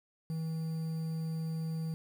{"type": "tone with quantisation", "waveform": "triangle", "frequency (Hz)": 161, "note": "E3", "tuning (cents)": -41, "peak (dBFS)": -31, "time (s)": [0.3, 1.94], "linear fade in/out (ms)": 0, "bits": 9, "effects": []}